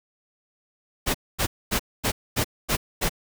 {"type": "noise bursts", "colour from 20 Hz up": "pink", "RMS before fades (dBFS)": -23, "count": 7, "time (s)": [1.06, 3.095], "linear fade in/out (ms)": 20, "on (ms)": 85, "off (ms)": 240, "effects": []}